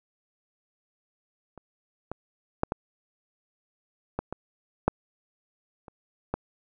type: clicks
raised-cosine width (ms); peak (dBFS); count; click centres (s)
1; -30 / -19 / -9 / -13 / -14 / -19 / -6 / -30 / -13; 9; 1.577 / 2.116 / 2.634 / 2.721 / 4.19 / 4.326 / 4.88 / 5.882 / 6.34
effects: none